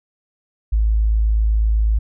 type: tone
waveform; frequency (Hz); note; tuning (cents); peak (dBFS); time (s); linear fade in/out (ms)
sine; 54; A1; -32; -13; 0.72-1.99; 10
effects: none